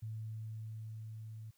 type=tone with level ramp; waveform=sine; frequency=110 Hz; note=A2; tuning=in tune; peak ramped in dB=-39 to -45 dBFS; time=0.02-1.51 s; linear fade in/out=10 ms; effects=white hiss -74 dBFS RMS until 1.57 s